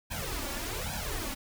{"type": "noise with flanger", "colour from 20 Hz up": "pink", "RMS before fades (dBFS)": -35, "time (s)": [0.1, 1.35], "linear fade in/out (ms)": 20, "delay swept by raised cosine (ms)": [1.2, 3.6], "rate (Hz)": 1.2, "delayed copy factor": 0.95, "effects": []}